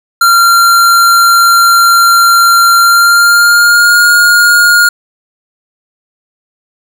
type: tone with pitch glide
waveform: square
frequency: 1379 to 1425.2 Hz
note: F6 to F6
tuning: -22 to +35 cents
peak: -4 dBFS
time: 0.21-4.89 s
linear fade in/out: 5 ms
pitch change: +57 cents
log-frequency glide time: 2.78-3.98 s
effects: none